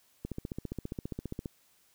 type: click train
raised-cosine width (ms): 3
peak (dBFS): -23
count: 19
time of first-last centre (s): 0.25-1.458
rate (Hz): 14.9
effects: white hiss -67 dBFS RMS until 1.94 s